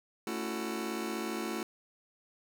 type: chord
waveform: sawtooth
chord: F# minor seventh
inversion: first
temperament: just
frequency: 222 / 277.5 / 333 / 370 Hz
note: A3 / C#4 / E4 / F#4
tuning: +16 / +2 / +18 / 0 cents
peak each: -34 / -40 / -34 / -36 dBFS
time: 0.27-1.63 s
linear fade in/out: 2 ms
effects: none